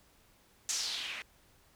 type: noise with low-pass filter sweep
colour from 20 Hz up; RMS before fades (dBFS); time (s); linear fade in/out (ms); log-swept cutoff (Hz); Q
blue; -37; 0.69-1.22; 0; 6700 to 2100; 3.1
effects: pink hiss -65 dBFS RMS until 1.75 s